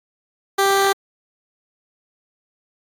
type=tone; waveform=15% pulse; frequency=393 Hz; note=G4; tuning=4 cents sharp; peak=-8 dBFS; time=0.58-0.93 s; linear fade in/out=10 ms; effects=AAC 64 kbps